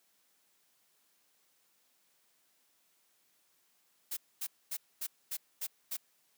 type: noise bursts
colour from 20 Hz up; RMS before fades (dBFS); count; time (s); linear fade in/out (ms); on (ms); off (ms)
blue; -37; 7; 4.11-5.97; 10; 60; 240
effects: white hiss -72 dBFS RMS until 6.37 s + high-pass 150 Hz 12 dB/octave